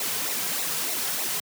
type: noise with flanger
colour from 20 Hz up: white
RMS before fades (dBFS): -28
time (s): 0-1.4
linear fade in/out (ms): 2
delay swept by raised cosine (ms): 0.61 to 3.51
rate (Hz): 3.3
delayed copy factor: -0.65
effects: high-pass 150 Hz 12 dB/octave